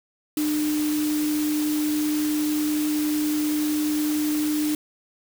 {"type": "tone in noise", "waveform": "sine", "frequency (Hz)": 301.8, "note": "D4", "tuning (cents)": 47, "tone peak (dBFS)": -21, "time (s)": [0.37, 4.75], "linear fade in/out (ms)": 2, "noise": "white", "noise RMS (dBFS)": -33, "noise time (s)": [0.37, 4.75], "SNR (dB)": 9, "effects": []}